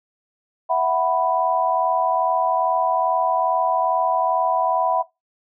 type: chord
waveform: sine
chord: E suspended second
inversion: none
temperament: just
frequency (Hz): 659.3 / 741.7 / 988.9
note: E5 / F#5 / B5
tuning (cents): 0 / +4 / +2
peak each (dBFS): -21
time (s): 0.69-5.03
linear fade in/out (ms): 20
effects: noise-tail reverb RT60 0.2 s tail -20 dB re dry